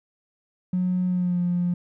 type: tone with pitch glide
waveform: triangle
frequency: 181.9 to 176.31 Hz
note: F#3 to F3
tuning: -29 to +17 cents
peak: -17 dBFS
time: 0.73-1.74 s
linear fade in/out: 5 ms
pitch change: -54 cents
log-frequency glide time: 1.07-1.4 s
effects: tanh soft clip ceiling -18 dBFS